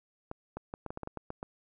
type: clicks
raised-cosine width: 1 ms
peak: -24 dBFS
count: 11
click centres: 0.314 / 0.57 / 0.739 / 0.863 / 0.905 / 0.974 / 1.033 / 1.074 / 1.173 / 1.304 / 1.429 s
effects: none